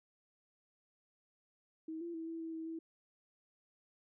sine tone with pitch steps, 319.4 / 340.8 / 325.5 / 329 / 325.8 / 322.6 / 326.2 Hz, D#4 / F4 / E4 / E4 / E4 / E4 / E4, +45 / -42 / -22 / -3 / -20 / -37 / -18 cents, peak -40 dBFS, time 1.88-2.79 s, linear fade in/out 5 ms, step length 130 ms, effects none

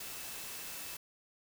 sine tone in noise, 2637 Hz, E7, in tune, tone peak -55 dBFS, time 0-0.97 s, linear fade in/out 5 ms, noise white, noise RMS -44 dBFS, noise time 0-0.97 s, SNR -14 dB, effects none

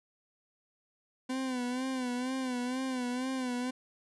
40% pulse tone with vibrato, 254.1 Hz, B3, 49 cents sharp, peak -31 dBFS, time 1.29-3.71 s, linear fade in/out 10 ms, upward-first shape sine, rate 2.1 Hz, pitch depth 66 cents each way, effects resampled to 24000 Hz

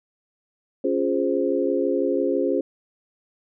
sine chord, Db major seventh, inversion none, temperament equal, 277.2 / 349.2 / 415.3 / 523.3 Hz, Db4 / F4 / Ab4 / C5, 0 / 0 / 0 / 0 cents, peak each -25 dBFS, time 0.84-2.61 s, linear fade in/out 5 ms, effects none

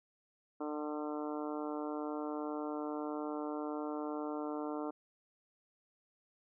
harmonic tone, 150.1 Hz, D3, 38 cents sharp, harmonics 2 / 3 / 4 / 5 / 6 / 7 / 8 / 9, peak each -39 / -43 / -45 / -47 / -49 / -50 / -51 / -52 dBFS, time 0.6-4.91 s, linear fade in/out 10 ms, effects none

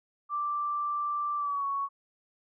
sine tone with pitch glide, 1174.7 to 1113.3 Hz, D6 to C#6, 0 to +7 cents, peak -28 dBFS, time 0.29-1.89 s, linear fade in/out 50 ms, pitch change -93 cents, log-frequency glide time 1.37-1.65 s, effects none

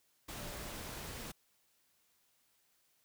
sine tone in noise, 587.3 Hz, D5, in tune, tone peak -54 dBFS, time 0.35-0.72 s, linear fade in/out 10 ms, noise pink, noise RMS -45 dBFS, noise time 0.28-1.32 s, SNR -12 dB, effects white hiss -74 dBFS RMS until 3.04 s

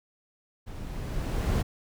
brown noise with level ramp, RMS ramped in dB -40 to -24 dBFS, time 0.66-1.63 s, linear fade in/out 20 ms, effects none

